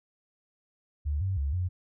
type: tone with pitch steps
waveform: sine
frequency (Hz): 73.3 / 95.5 / 70.1 / 90.3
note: D2 / G2 / C#2 / F#2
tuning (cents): -3 / -45 / +20 / -42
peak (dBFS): -26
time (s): 1.05-1.69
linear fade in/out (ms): 20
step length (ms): 160
effects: none